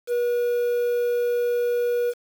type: tone with quantisation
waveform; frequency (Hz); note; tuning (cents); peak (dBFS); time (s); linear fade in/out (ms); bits
triangle; 483; B4; -39; -18; 0.07-2.14; 50; 7
effects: none